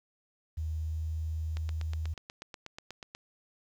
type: tone with pitch glide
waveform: sine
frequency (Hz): 79 to 79.5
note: D#2 to D#2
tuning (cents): +27 to +38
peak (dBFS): -31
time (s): 0.57-2.14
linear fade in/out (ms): 10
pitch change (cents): +11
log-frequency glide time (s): 0.84-1
type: click train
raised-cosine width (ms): 0.2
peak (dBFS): -25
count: 14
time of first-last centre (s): 1.57-3.15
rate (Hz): 8.23
effects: 10-bit